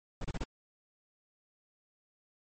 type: noise bursts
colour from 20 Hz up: brown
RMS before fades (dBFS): -34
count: 4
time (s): 0.21-0.44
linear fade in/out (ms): 5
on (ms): 35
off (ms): 30
effects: MP3 32 kbps